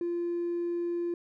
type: tone with hard clipping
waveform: sine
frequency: 345.2 Hz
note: F4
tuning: 20 cents flat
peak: -29 dBFS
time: 0.01-1.14 s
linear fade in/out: 2 ms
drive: 1 dB
effects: none